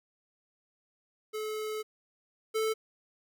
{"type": "tone pair in turn", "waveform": "square", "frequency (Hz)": [430.9, 439.2], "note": ["A4", "A4"], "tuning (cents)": [-36, -3], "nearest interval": "unison", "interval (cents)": 33, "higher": "second", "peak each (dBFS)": [-34, -28], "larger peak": "second", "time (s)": [[1.33, 1.83], [2.54, 2.74]], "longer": "first", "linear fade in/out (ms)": 20, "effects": []}